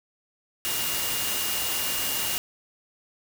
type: tone in noise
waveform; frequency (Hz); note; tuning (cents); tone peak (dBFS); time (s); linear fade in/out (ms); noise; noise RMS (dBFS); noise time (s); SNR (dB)
sine; 2841; F7; +29; -34; 0.65-2.38; 0; white; -28; 0.65-2.38; -9
effects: none